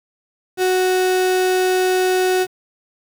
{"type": "tone", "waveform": "35% pulse", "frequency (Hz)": 370, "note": "F#4", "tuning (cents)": 0, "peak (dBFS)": -13, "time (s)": [0.57, 2.47], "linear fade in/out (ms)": 50, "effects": ["7-bit"]}